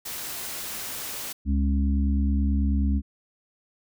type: noise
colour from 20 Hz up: white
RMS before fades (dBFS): -34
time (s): 0.05-1.33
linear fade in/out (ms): 10
type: harmonic tone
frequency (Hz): 69.3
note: C#2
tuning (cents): 0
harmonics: 1 / 3 / 4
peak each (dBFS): -21 / -27 / -31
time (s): 1.45-3.02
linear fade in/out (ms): 50
effects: none